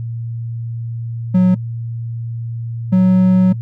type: tone pair in turn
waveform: triangle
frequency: 183.6 / 185.41 Hz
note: F#3 / F#3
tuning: -13 / +4 cents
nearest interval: unison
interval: 17 cents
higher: second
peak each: -6 dBFS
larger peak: neither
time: 1.34-1.55 / 2.92-3.53 s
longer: second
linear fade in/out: 10 ms
effects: noise-tail reverb RT60 0.1 s tail -22 dB re dry + added 116 Hz sine -21 dBFS peak until 3.61 s